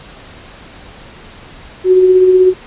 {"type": "tone with tremolo", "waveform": "sine", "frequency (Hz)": 370, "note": "F#4", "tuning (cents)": 0, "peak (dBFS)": -3, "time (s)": [1.84, 2.54], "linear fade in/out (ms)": 50, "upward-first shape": "sine", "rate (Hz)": 16, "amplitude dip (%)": 35, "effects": ["pink hiss -36 dBFS RMS until 2.66 s", "resampled to 8000 Hz"]}